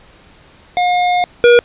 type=tone pair in turn; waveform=square; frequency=716 / 479.2 Hz; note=F5 / A#4; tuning=+43 / +48 cents; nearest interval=perfect fifth; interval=695 cents; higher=first; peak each=-12 / -5 dBFS; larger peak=second; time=0.77-1.24 / 1.44-1.59 s; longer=first; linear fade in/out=0 ms; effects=pink hiss -45 dBFS RMS until 1.64 s + resampled to 8000 Hz